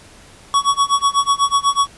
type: tone with tremolo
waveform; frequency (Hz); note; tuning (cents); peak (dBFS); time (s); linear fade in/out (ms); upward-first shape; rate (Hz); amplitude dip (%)
square; 1122; C#6; +21; -11; 0.54-1.87; 0; sine; 8.1; 95
effects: pink hiss -44 dBFS RMS until 1.97 s + resampled to 24000 Hz